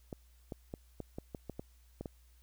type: clicks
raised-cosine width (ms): 2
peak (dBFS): -27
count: 10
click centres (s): 0.128 / 0.522 / 0.739 / 1.003 / 1.185 / 1.348 / 1.497 / 1.595 / 2.01 / 2.058
effects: added 60 Hz sine -60 dBFS peak until 2.42 s + white hiss -71 dBFS RMS until 2.42 s